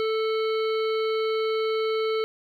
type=harmonic tone; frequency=440 Hz; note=A4; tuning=in tune; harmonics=1 / 3 / 5 / 7 / 9 / 10; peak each=-23 / -33 / -37 / -40 / -42 / -43 dBFS; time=0-2.24 s; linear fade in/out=0 ms; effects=10-bit